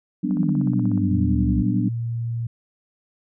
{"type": "chord", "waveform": "sine", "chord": "G major seventh", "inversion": "third", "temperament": "equal", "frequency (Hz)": [185, 196, 246.9, 293.7], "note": ["F#3", "G3", "B3", "D4"], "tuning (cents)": [0, 0, 0, 0], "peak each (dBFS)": -25, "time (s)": [0.23, 1.89], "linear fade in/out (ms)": 10}
{"type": "click train", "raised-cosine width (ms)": 1, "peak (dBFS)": -27, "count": 12, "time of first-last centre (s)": [0.31, 0.977], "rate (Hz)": 16.5}
{"type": "exponential sweep", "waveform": "sine", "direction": "down", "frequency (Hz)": [174.61, 61.74], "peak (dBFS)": -22, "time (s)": [0.35, 1.63], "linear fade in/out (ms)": 20}
{"type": "tone", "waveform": "sine", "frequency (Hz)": 116.54, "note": "A#2", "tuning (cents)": 0, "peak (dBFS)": -23, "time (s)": [1.11, 2.47], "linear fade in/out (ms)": 5}
{"effects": []}